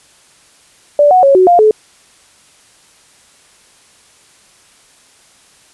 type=tone with pitch steps; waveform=sine; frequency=584 / 737 / 551 / 371.1 / 700 / 430.4 Hz; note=D5 / F#5 / C#5 / F#4 / F5 / A4; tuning=-10 / -7 / -11 / +5 / +4 / -38 cents; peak=-4 dBFS; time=0.99-1.71 s; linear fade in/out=2 ms; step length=120 ms; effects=white hiss -47 dBFS RMS until 5.73 s + resampled to 24000 Hz